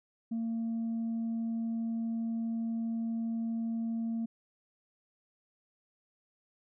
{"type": "tone", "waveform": "sine", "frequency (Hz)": 228.1, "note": "A#3", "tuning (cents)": -37, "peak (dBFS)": -29, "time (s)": [0.31, 4.26], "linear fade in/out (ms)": 10, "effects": ["tanh soft clip ceiling -29 dBFS"]}